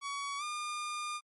sawtooth tone with pitch glide, 1127 to 1207.9 Hz, C#6 to D6, +28 to +48 cents, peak -32 dBFS, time 0.01-1.21 s, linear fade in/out 50 ms, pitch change +120 cents, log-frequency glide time 0.38-0.43 s, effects MP3 48 kbps

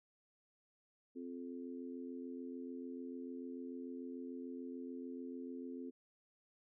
harmonic tone, 86.8 Hz, F2, 10 cents flat, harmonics 3 / 4 / 5, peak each -45 / -51 / -52 dBFS, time 1.15-5.91 s, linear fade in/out 20 ms, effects none

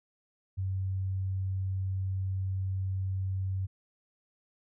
sine tone, 95.1 Hz, F#2, 48 cents sharp, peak -29 dBFS, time 0.57-3.67 s, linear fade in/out 20 ms, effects none

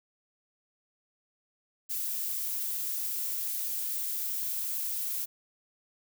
violet noise, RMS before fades -33 dBFS, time 1.89-5.26 s, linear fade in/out 20 ms, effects none

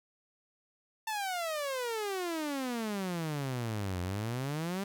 sawtooth exponential two-way sweep, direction down then up, 896 to 87.31 to 202.5 Hz, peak -29 dBFS, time 1.07-4.84 s, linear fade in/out 5 ms, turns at 4.01 s, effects none

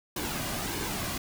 pink noise with flanger, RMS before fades -33 dBFS, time 0.16-1.18 s, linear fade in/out 5 ms, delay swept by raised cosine 1.5 to 2.3 ms, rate 1.6 Hz, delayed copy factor -0.5, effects none

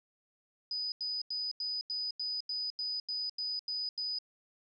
sine tone bursts, 4978 Hz, D#8, in tune, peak -33 dBFS, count 12, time 0.71-4.187 s, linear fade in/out 2 ms, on 210 ms, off 87 ms, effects none

